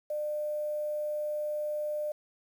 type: tone with quantisation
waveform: sine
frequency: 600 Hz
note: D5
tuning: 37 cents sharp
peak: -30 dBFS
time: 0.1-2.12 s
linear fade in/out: 5 ms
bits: 9
effects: none